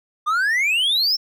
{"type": "exponential sweep", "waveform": "triangle", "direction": "up", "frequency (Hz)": [1180, 5490], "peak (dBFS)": -15, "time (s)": [0.26, 1.17], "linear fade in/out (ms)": 20, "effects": []}